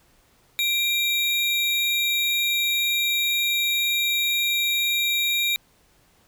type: tone pair together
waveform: square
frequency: 2368 / 3765 Hz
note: D7 / A#7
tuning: +14 / +16 cents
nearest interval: minor sixth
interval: 802 cents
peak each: -24 dBFS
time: 0.59-5.56 s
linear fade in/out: 0 ms
effects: pink hiss -60 dBFS RMS until 6.27 s

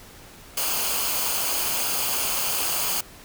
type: noise with comb filter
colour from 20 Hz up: white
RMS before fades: -25 dBFS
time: 0.57-3.01 s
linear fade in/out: 5 ms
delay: 0.53 ms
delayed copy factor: -0.55
effects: pink hiss -46 dBFS RMS until 3.24 s

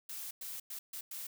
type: noise bursts at uneven times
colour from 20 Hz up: blue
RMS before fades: -43 dBFS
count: 5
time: 0.09-0.31 / 0.41-0.6 / 0.7-0.79 / 0.93-1.01 / 1.11-1.27 s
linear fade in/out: 5 ms
effects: none

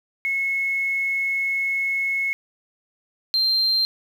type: tone pair in turn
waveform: sine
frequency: 2185 / 4159 Hz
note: C#7 / C8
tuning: -26 / -11 cents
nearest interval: major seventh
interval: 1115 cents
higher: second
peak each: -20 / -16 dBFS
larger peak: second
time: 0.25-2.33 / 3.34-3.85 s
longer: first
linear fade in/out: 0 ms
effects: tanh soft clip ceiling -13 dBFS + 8-bit

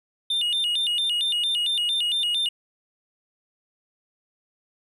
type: tone with vibrato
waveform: triangle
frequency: 3220 Hz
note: G7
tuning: 46 cents sharp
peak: -20 dBFS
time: 0.3-2.49 s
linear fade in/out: 5 ms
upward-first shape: square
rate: 4.4 Hz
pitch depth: 190 cents each way
effects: none

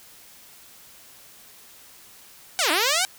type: linear two-way sweep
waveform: 5% pulse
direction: down then up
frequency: 782 to 289.8 to 782 Hz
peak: -8 dBFS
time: 2.59-3.05 s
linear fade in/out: 0 ms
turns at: 2.71 s
effects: white hiss -49 dBFS RMS until 3.18 s

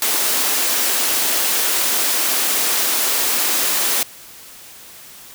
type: high-pass noise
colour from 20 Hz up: white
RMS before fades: -18 dBFS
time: 0.02-4.03 s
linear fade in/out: 2 ms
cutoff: 240 Hz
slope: 24 dB/octave
effects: white hiss -40 dBFS RMS until 5.34 s

